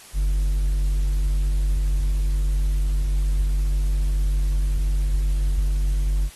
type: tone with hard clipping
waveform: sine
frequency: 47.2 Hz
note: F#1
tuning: 35 cents sharp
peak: -19 dBFS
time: 0.13-6.3 s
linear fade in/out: 50 ms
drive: 3 dB
effects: white hiss -45 dBFS RMS until 6.35 s + AAC 32 kbps